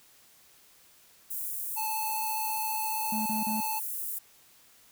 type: high-pass noise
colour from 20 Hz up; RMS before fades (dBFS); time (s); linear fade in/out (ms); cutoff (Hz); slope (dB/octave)
white; -35; 1.3-4.19; 10; 9400; 24
type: tone with vibrato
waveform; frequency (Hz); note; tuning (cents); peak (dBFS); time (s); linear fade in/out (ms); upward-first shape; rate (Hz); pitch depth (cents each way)
square; 874; A5; -12; -32; 1.76-3.8; 20; sine; 15; 11
type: tone bursts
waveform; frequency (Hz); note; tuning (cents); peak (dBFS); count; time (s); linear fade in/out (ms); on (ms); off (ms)
triangle; 216.8; A3; -25; -29; 3; 3.12-3.606; 5; 140; 33
effects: white hiss -59 dBFS RMS until 4.91 s